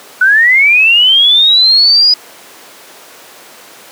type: linear sweep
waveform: sine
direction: up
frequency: 1466 to 4978 Hz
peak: -4 dBFS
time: 0.21-2.14 s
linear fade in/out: 5 ms
effects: pink hiss -35 dBFS RMS until 3.91 s + high-pass 400 Hz 12 dB/octave